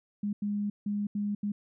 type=tone bursts at uneven times; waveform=sine; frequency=205.5 Hz; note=G#3; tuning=18 cents flat; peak=-28 dBFS; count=5; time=0.23-0.33 / 0.42-0.7 / 0.86-1.07 / 1.15-1.35 / 1.43-1.52 s; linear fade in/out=5 ms; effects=none